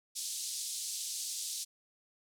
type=band-pass noise; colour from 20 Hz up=white; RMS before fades=-39 dBFS; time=0.15-1.65 s; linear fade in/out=20 ms; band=3900 to 9600 Hz; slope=24 dB/octave; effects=none